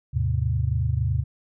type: tone cluster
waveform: sine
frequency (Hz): 77.9 / 105.1 / 128.6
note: D#2 / G#2 / C3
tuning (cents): +3 / +21 / -30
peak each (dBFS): -25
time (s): 0.13-1.24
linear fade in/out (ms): 20
effects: none